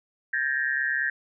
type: tone cluster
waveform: sine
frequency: 1587 / 1716 / 1861 Hz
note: G6 / A6 / A#6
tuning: +21 / -44 / -3 cents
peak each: -28 dBFS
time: 0.33-1.1 s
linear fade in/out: 5 ms
effects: none